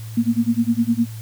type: tone with tremolo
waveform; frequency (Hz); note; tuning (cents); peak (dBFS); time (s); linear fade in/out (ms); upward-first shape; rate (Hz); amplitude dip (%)
sine; 233.1; A#3; 0; -12; 0.17-1.07; 5; sine; 9.8; 100
effects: added 111 Hz sine -30 dBFS peak until 1.21 s + white hiss -44 dBFS RMS until 1.21 s